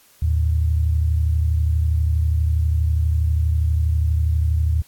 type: tone pair together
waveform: sine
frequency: 77.9 / 110.24 Hz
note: D#2 / A2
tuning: +3 / +4 cents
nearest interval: tritone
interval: 601 cents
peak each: -16 / -24 dBFS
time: 0.22-4.82 s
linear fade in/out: 5 ms
effects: white hiss -53 dBFS RMS until 4.87 s + AAC 64 kbps